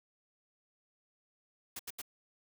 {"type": "noise bursts", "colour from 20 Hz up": "white", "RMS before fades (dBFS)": -42, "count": 3, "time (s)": [1.76, 2.017], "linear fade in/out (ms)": 5, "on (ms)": 33, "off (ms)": 79, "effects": []}